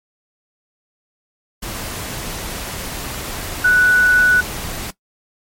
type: tone in noise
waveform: sine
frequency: 1480 Hz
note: F#6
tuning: in tune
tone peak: -9 dBFS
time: 3.64-4.41 s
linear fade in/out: 10 ms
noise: pink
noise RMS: -27 dBFS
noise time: 1.62-4.91 s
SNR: +15 dB
effects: noise-tail reverb RT60 0.1 s tail -18 dB re dry + MP3 64 kbps